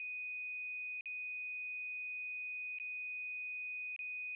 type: tone with dropouts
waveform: sine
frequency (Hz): 2489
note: D#7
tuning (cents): 0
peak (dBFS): -40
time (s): 0-4.35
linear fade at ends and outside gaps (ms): 1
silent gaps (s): 1.009-1.057 / 2.786-2.799 / 3.963-3.991
effects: none